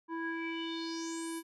square tone with low-pass filter sweep, 329.6 Hz, E4, in tune, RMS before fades -38 dBFS, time 0.08-1.43 s, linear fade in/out 50 ms, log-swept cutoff 1200 to 12000 Hz, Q 5.8, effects none

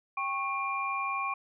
sine tone cluster, 788 / 1099 / 2389 Hz, G5 / C#6 / D7, +9 / -15 / +29 cents, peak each -38 / -31 / -35 dBFS, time 0.17-1.34 s, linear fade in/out 5 ms, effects none

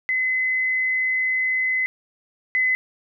sine tone pair in turn, 2034 / 2027 Hz, C7 / B6, -50 / +45 cents, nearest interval unison, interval 5 cents, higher first, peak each -19 / -17 dBFS, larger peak second, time 0.09-1.86 / 2.55-2.75 s, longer first, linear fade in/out 0 ms, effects none

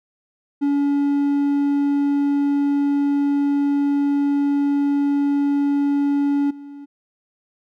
triangle tone with level steps, 284.1 Hz, C#4, 43 cents sharp, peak -14 / -32 dBFS, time 0.61-6.86 s, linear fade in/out 20 ms, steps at 6.5 s, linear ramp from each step 10 ms, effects none

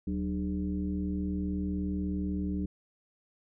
sine tone with frequency modulation, 187.8 Hz, F#3, 26 cents sharp, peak -29 dBFS, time 0.07-2.66 s, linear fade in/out 5 ms, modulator 112 Hz, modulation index 1.1, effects none

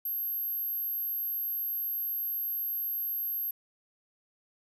sine tone, 12544 Hz, G9, in tune, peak -30 dBFS, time 0.05-3.51 s, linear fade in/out 5 ms, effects none

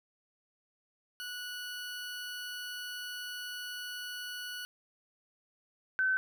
20% pulse / sine tone pair in turn, 1472 / 1527.3 Hz, F#6 / G6, -9 / -46 cents, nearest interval minor second, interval 63 cents, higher second, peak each -34 / -26 dBFS, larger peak second, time 1.2-4.65 / 5.99-6.17 s, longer first, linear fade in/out 0 ms, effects none

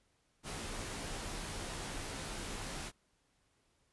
pink noise with comb filter, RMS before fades -42 dBFS, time 0.43-2.92 s, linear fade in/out 50 ms, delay 16 ms, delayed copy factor -0.5, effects pink hiss -75 dBFS RMS until 3.92 s + resampled to 24000 Hz

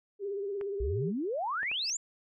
sine tone with vibrato, 400 Hz, G4, 35 cents sharp, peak -32 dBFS, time 0.19-1.13 s, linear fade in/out 50 ms, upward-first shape sine, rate 17 Hz, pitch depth 52 cents each way
clicks, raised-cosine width 0.5 ms, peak -30 dBFS, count 3, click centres 0.612 / 1.631 / 1.715 s
sine exponential sweep, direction up, 54.3 to 7459 Hz, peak -30 dBFS, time 0.8-1.97 s, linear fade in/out 5 ms
triangle tone with exponential growth, 2637 Hz, E7, in tune, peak -35 dBFS, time 1.73-1.9 s, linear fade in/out 0 ms, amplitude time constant 35 ms
effects none

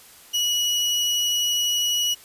30% pulse tone, 2922 Hz, F#7, 22 cents flat, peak -17 dBFS, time 0.33-2.15 s, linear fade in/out 20 ms, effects white hiss -48 dBFS RMS until 2.24 s + resampled to 32000 Hz

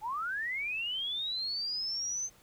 sine linear sweep, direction up, 817 to 6272 Hz, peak -32 dBFS, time 0.01-2.3 s, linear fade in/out 50 ms, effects pink hiss -61 dBFS RMS until 2.42 s

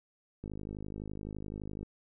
click train, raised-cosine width 3 ms, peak -28 dBFS, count 73, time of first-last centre 0.44-1.83 s, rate 51.8 Hz, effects none

